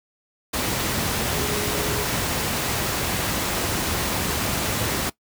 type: tone in noise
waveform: sine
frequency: 417.8 Hz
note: G#4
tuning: 10 cents sharp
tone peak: -30 dBFS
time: 1.32-2.04 s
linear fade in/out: 10 ms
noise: pink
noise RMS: -24 dBFS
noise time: 0.53-5.1 s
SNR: -9 dB
effects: noise-tail reverb RT60 0.1 s tail -19 dB re dry + high-pass 60 Hz 12 dB/octave